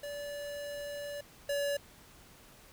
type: tone pair in turn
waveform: square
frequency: 578 / 570 Hz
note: D5 / C#5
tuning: -28 / +48 cents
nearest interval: unison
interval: 24 cents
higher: first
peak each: -39 / -31 dBFS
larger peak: second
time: 0.03-1.21 / 1.49-1.77 s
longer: first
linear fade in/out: 5 ms
effects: pink hiss -57 dBFS RMS until 2.72 s